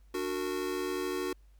square chord, D augmented, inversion none, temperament just, 293.7 / 367.1 / 458.9 Hz, D4 / F#4 / A#4, 0 / -14 / -27 cents, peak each -39 / -34 / -40 dBFS, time 0.14-1.33 s, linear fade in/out 5 ms, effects added 50 Hz sine -55 dBFS peak until 1.59 s + pink hiss -73 dBFS RMS until 1.59 s

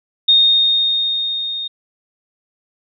sine tone with level ramp, 3692 Hz, A#7, 17 cents flat, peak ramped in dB -7 to -22 dBFS, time 0.28-1.68 s, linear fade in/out 10 ms, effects none

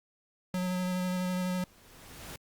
square tone with vibrato, 182.4 Hz, F#3, 24 cents flat, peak -30 dBFS, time 0.54-1.64 s, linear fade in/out 2 ms, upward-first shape square, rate 12 Hz, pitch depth 11 cents each way
pink noise with exponential growth, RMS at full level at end -42 dBFS, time 0.98-2.36 s, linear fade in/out 2 ms, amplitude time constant 300 ms
effects Opus 48 kbps

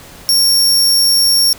sawtooth tone, 5510 Hz, F8, 24 cents flat, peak -6 dBFS, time 0.29-1.53 s, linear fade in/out 0 ms, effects pink hiss -37 dBFS RMS until 1.58 s

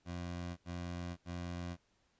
20% pulse tone bursts, 87.6 Hz, F2, 6 cents sharp, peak -35 dBFS, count 3, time 0.05-1.77 s, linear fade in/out 50 ms, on 520 ms, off 80 ms, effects pink hiss -75 dBFS RMS until 2.19 s + resampled to 16000 Hz

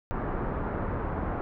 pink low-pass noise, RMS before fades -31 dBFS, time 0.11-1.41 s, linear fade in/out 0 ms, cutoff 1400 Hz, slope 24 dB/octave, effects none

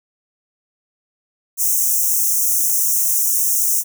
white high-pass noise, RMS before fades -17 dBFS, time 1.57-3.84 s, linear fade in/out 50 ms, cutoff 5700 Hz, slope 96 dB/octave, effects none

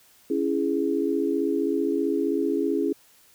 sine chord, C# minor, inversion none, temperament just, 277.2 / 332.6 / 415.8 Hz, C#4 / E4 / G#4, 0 / +16 / +2 cents, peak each -26 dBFS, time 0.3-2.93 s, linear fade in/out 5 ms, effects white hiss -57 dBFS RMS until 3.34 s

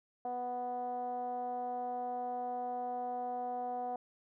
10% pulse tone with low-pass filter, 246.9 Hz, B3, in tune, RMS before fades -38 dBFS, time 0.25-3.96 s, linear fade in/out 2 ms, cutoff 690 Hz, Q 8.6, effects none

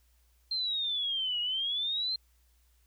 sine exponential two-way sweep, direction down then up, 4186 to 2874 to 4186 Hz, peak -29 dBFS, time 0.51-2.16 s, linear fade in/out 5 ms, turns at 1.4 s, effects added 60 Hz sine -64 dBFS peak until 2.86 s + white hiss -72 dBFS RMS until 2.86 s

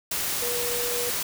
sine tone in noise, 482.9 Hz, B4, 39 cents flat, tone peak -30 dBFS, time 0.42-1.1 s, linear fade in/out 5 ms, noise white, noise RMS -28 dBFS, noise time 0.11-1.23 s, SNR -5 dB, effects none

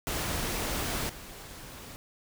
pink noise with level steps, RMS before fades -32 / -45 dBFS, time 0.07-1.96 s, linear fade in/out 0 ms, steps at 1.09 s, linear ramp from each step 5 ms, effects none

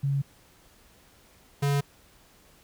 sine / square tone pair in turn, 139.1 / 141.78 Hz, C#3 / C#3, +6 / +39 cents, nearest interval unison, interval 33 cents, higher second, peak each -23 dBFS, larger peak neither, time 0.03-0.22 / 1.62-1.81 s, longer neither, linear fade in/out 10 ms, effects pink hiss -58 dBFS RMS until 2.63 s

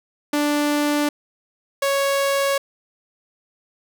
sawtooth tone pair in turn, 293.7 / 554.4 Hz, D4 / C#5, 0 / 0 cents, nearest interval major seventh, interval 1100 cents, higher second, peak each -14 / -14 dBFS, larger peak neither, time 0.33-1.09 / 1.82-2.58 s, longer neither, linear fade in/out 5 ms, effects none

